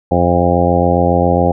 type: harmonic tone with a mistuned harmonic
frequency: 87.31 Hz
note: F2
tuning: in tune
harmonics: 1 / 2 / 3 / 4 / 5 / 6 / 7 / 8 / 9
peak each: -17 / -17 / -19 / -20 / -21 / -16 / -21 / -19 / -18 dBFS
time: 0.11-1.52 s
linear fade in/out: 5 ms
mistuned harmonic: 9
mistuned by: +38 cents
effects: none